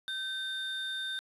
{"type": "tone pair together", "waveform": "triangle", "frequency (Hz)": [1545, 3625], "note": ["G6", "A#7"], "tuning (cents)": [-26, -49], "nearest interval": "octave + minor third", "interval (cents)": 1477, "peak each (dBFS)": [-36, -34], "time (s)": [0.08, 1.19], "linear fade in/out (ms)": 0, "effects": ["resampled to 32000 Hz", "10-bit"]}